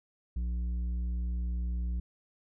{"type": "tone with tanh clipping", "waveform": "sine", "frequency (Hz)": 59.9, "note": "A#1", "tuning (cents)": 48, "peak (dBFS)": -31, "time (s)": [0.36, 2], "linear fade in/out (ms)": 5, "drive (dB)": 7, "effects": []}